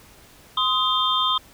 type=tone cluster; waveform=sine; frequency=1034 / 1257 / 3194 / 3580 Hz; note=C6 / D#6 / G7 / A7; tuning=-21 / +17 / +32 / +29 cents; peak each=-24 dBFS; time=0.57-1.38 s; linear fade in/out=5 ms; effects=pink hiss -50 dBFS RMS until 1.53 s